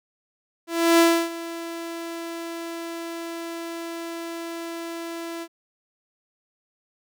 sawtooth tone with ADSR envelope, 334.8 Hz, E4, 27 cents sharp, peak -9 dBFS, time 0.67-5.48 s, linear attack 320 ms, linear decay 300 ms, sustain -18 dB, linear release 59 ms, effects none

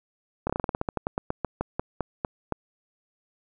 slowing click train, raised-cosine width 1 ms, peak -12 dBFS, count 20, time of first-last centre 0.47-2.523 s, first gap 26 ms, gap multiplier 1.14, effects none

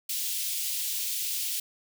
white high-pass noise, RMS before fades -31 dBFS, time 0.09-1.6 s, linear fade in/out 5 ms, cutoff 2700 Hz, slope 24 dB/octave, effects none

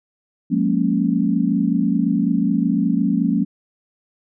sine chord, Bb minor seventh, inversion second, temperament equal with one note detuned, 179.01 / 207.7 / 233.1 / 277.2 Hz, F3 / Ab3 / Bb3 / Db4, +43 / 0 / 0 / 0 cents, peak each -21 dBFS, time 0.5-3.45 s, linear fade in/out 20 ms, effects none

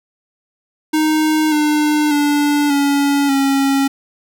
square tone with pitch steps, 310.4 / 300.9 / 291.6 / 282.7 / 274 Hz, D#4 / D4 / D4 / C#4 / C#4, -4 / +42 / -12 / +34 / -20 cents, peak -13 dBFS, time 0.93-3.88 s, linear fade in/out 10 ms, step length 590 ms, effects none

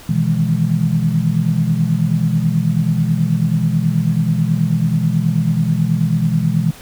sine chord, E major seventh, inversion second, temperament equal, 123.47 / 155.56 / 164.81 / 207.7 Hz, B2 / D#3 / E3 / G#3, 0 / 0 / 0 / 0 cents, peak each -20 / -19 / -16 / -21 dBFS, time 0.09-6.71 s, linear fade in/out 5 ms, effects pink hiss -39 dBFS RMS until 6.81 s

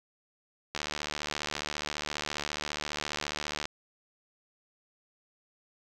click train, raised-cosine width 0.2 ms, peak -15 dBFS, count 218, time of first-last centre 0.75-3.655 s, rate 74.7 Hz, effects none

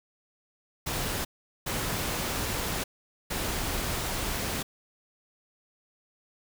pink noise bursts at uneven times, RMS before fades -31 dBFS, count 3, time 0.86-1.25 / 1.66-2.84 / 3.3-4.63 s, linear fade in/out 10 ms, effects none

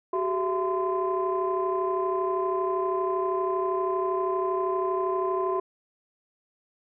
sine tone cluster, 376.6 / 409.2 / 670 / 1028 Hz, F#4 / G#4 / E5 / C6, +31 / -26 / +28 / -31 cents, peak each -26 / -34 / -32 / -28 dBFS, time 0.13-5.6 s, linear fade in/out 5 ms, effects tanh soft clip ceiling -16 dBFS

